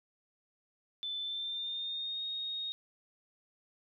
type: tone with pitch glide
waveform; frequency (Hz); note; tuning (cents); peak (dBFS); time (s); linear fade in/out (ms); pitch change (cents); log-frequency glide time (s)
sine; 3520 to 3729; A7 to A#7; 0 to 0; -35; 1.03-2.72; 0; +100; 1.2-2.24
effects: none